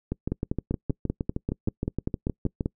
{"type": "two click trains", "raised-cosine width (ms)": 3, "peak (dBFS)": [-13, -14], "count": [13, 17], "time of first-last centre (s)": [[0.32, 2.659], [0.12, 2.608]], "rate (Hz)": [5.13, 6.43], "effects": ["noise-tail reverb RT60 0.1 s tail -26 dB re dry"]}